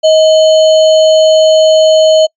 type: tone with sample-and-hold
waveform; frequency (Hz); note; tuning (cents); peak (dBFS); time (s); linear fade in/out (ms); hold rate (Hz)
sine; 631; D#5; +24; -3; 0.03-2.27; 20; 3675
effects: noise-tail reverb RT60 0.1 s tail -26 dB re dry + resampled to 16000 Hz